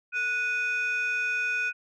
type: tone pair together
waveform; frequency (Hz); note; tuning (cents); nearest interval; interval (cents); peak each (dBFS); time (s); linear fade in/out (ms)
sine; 1468.9 / 2489; F#6 / D#7; -13 / 0; major sixth; 913; -26; 0.12-1.73; 50
effects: tanh soft clip ceiling -22 dBFS